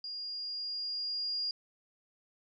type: tone with level ramp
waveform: sine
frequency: 4834 Hz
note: D8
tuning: 49 cents sharp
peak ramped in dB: -38 to -31 dBFS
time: 0.04-1.51 s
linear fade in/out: 2 ms
effects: none